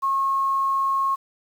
sine tone with quantisation, 1086 Hz, C#6, 36 cents flat, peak -19 dBFS, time 0.02-1.16 s, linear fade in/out 20 ms, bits 8, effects none

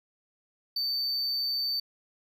triangle tone, 4566 Hz, D8, 50 cents flat, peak -26 dBFS, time 0.76-1.8 s, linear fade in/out 5 ms, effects none

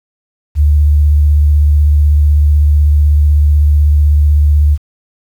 sine tone with vibrato, 73.9 Hz, D2, 11 cents sharp, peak -5 dBFS, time 0.55-4.78 s, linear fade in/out 50 ms, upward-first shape triangle, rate 16 Hz, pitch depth 35 cents each way, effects 7-bit

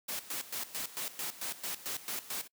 white noise with tremolo, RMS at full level -37 dBFS, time 0.08-2.48 s, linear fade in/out 10 ms, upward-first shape square, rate 4.5 Hz, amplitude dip 80%, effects noise-tail reverb RT60 0.1 s tail -25 dB re dry + high-pass 150 Hz 12 dB/octave

